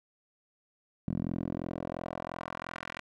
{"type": "tone with band-pass filter sweep", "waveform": "10% pulse", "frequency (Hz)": 42.89, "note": "F1", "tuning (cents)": -31, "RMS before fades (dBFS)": -37, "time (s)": [1.08, 3.01], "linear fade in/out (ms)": 0, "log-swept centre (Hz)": [190, 2000], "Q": 1.4, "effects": []}